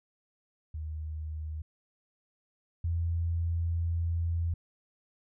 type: tone pair in turn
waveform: sine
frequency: 77.78 / 84.2 Hz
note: D#2 / E2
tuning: 0 / +37 cents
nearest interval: minor second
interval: 137 cents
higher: second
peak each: -34 / -27 dBFS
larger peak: second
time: 0.74-1.62 / 2.84-4.54 s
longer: second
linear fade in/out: 5 ms
effects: none